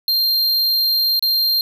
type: tone with dropouts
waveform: square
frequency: 4186 Hz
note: C8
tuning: in tune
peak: -15 dBFS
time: 0.08-1.61 s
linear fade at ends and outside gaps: 1 ms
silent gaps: 1.194-1.225 s
effects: none